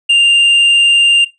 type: tone with vibrato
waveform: triangle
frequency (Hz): 2794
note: F7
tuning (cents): 0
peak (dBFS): -4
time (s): 0.09-1.25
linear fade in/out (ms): 10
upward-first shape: sine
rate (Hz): 20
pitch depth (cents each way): 14
effects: noise-tail reverb RT60 0.2 s tail -19 dB re dry + resampled to 24000 Hz